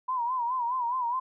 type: tone with vibrato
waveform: sine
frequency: 984 Hz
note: B5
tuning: 7 cents flat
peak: -26 dBFS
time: 0.08-1.2 s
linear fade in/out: 10 ms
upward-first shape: sine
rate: 4.8 Hz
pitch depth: 98 cents each way
effects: none